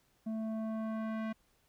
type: tone with low-pass filter sweep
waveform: square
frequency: 220.5 Hz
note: A3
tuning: 4 cents sharp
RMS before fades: -37 dBFS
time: 0.26-1.33 s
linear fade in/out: 10 ms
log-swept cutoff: 480 to 2100 Hz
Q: 1.1
effects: pink hiss -72 dBFS RMS until 1.68 s